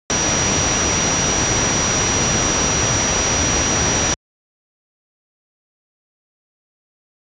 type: tone in noise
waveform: sine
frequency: 5800 Hz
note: F#8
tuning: 35 cents flat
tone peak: -19 dBFS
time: 0.1-4.14 s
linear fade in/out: 0 ms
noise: pink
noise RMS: -18 dBFS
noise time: 0.1-4.14 s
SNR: -4 dB
effects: high-pass 60 Hz 12 dB/octave + resampled to 16000 Hz